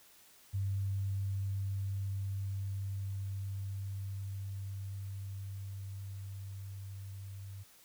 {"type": "tone with level ramp", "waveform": "sine", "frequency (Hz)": 98, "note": "G2", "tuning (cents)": 0, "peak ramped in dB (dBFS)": [-31, -43], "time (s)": [0.53, 7.64], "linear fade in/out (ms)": 20, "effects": ["white hiss -61 dBFS RMS until 7.84 s"]}